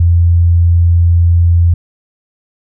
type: tone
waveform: sine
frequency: 85.5 Hz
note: F2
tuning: 36 cents flat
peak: -5 dBFS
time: 0-1.74 s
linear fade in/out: 5 ms
effects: none